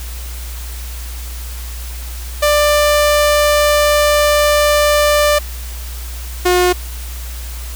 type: tone pair in turn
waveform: sawtooth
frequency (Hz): 592 / 359.8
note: D5 / F#4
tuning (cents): +14 / -48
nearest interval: major sixth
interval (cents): 862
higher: first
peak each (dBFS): -6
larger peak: neither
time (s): 2.42-5.39 / 6.45-6.73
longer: first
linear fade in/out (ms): 10
effects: added 60 Hz sine -24 dBFS peak until 7.75 s + white hiss -33 dBFS RMS until 7.75 s